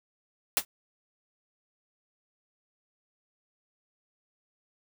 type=noise with exponential decay; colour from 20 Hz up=white; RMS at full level=-19 dBFS; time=0.57-0.65 s; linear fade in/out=1 ms; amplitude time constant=16 ms; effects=none